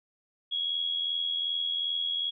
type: tone with amplitude modulation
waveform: sine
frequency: 3322 Hz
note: G#7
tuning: in tune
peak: -25 dBFS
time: 0.51-2.31 s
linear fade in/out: 20 ms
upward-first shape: sine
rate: 82.6 Hz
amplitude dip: 55%
effects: none